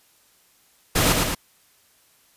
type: noise with echo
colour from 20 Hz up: pink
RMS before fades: -19 dBFS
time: 0.95-1.13 s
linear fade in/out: 10 ms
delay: 110 ms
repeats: 2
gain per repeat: -3 dB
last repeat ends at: 1.35 s
effects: white hiss -59 dBFS RMS until 2.36 s + resampled to 32000 Hz